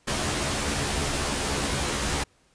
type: noise with comb filter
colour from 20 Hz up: pink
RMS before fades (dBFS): -27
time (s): 0.07-2.24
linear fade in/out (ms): 10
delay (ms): 14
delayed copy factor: +0.9
effects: pink hiss -63 dBFS RMS until 2.54 s + resampled to 22050 Hz